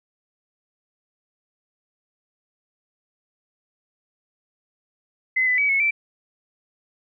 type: tone with pitch steps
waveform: sine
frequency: 2040 / 2000 / 2277 / 2193 / 2333 Hz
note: C7 / B6 / C#7 / C#7 / D7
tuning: -44 / +21 / +46 / -19 / -12 cents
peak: -17 dBFS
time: 5.36-5.91 s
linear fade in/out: 10 ms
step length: 110 ms
effects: none

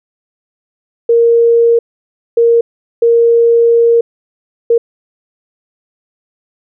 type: tone bursts at uneven times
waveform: sine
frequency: 466.2 Hz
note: A#4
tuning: in tune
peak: -5 dBFS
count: 4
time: 1.09-1.79 / 2.37-2.61 / 3.02-4.01 / 4.7-4.78 s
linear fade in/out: 5 ms
effects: none

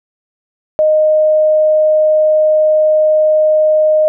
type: tone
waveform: sine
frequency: 618 Hz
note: D#5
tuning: 12 cents flat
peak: -7 dBFS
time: 0.79-4.08 s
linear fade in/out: 0 ms
effects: none

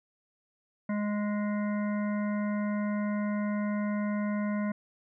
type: harmonic tone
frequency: 207.7 Hz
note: G#3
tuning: in tune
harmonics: 1 / 3 / 5 / 7 / 9 / 10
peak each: -28 / -38 / -42 / -45 / -47 / -48 dBFS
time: 0.89-4.72 s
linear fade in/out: 5 ms
effects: none

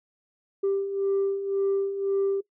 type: beating tone pair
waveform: sine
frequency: 392 / 393.9 Hz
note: G4 / G4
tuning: 0 / +8 cents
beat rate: 1.9 Hz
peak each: -29 / -23 dBFS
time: 0.63-2.41 s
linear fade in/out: 10 ms
effects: noise-tail reverb RT60 0.1 s tail -19 dB re dry + tanh soft clip ceiling -19 dBFS

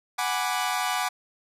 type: chord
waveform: sawtooth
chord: G# half-diminished seventh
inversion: third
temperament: equal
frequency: 740 / 830.6 / 987.8 / 1174.7 Hz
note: F#5 / G#5 / B5 / D6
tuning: 0 / 0 / 0 / 0 cents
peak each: -25 / -28 / -28 / -27 dBFS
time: 0.18-1.09 s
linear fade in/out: 10 ms
effects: resampled to 32000 Hz

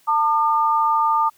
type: tone pair together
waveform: sine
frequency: 896.6 / 1207 Hz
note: A5 / D6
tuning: +32 / +47 cents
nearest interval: perfect fourth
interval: 515 cents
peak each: -18 dBFS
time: 0.07-1.3 s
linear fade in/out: 20 ms
effects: white hiss -57 dBFS RMS until 1.37 s

